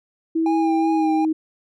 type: tone with pitch glide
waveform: sine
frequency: 325 to 315.7 Hz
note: E4 to D#4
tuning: -24 to +25 cents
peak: -17 dBFS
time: 0.35-1.33 s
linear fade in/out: 10 ms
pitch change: -51 cents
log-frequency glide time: 0.89-1.04 s
type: tone with vibrato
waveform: triangle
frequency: 809 Hz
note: G#5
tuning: 46 cents flat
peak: -20 dBFS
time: 0.46-1.25 s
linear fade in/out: 2 ms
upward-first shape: sine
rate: 2.6 Hz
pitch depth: 31 cents each way
effects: none